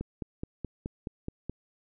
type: click train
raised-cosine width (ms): 3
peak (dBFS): -21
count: 8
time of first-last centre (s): 0.01-1.496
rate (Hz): 4.71
effects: none

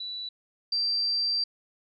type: tone pair in turn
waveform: sine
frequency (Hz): 3951 / 4699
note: B7 / D8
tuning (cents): 0 / 0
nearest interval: minor third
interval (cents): 300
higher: second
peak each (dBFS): -33 / -24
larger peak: second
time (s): 0-0.29 / 0.72-1.44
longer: second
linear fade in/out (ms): 5
effects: none

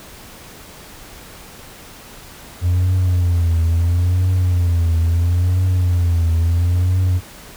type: tone with vibrato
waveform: triangle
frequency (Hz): 87.31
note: F2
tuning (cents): 0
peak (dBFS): -10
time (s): 2.61-7.21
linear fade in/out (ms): 50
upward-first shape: triangle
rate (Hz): 0.74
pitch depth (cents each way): 110
effects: tanh soft clip ceiling -7 dBFS + pink hiss -39 dBFS RMS until 7.56 s

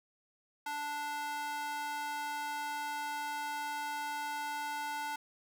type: tone with high-pass filter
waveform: square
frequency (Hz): 293.7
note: D4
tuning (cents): 0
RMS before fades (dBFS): -38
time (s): 0.66-5.16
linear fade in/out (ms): 5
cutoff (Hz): 1000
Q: 2.7
effects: none

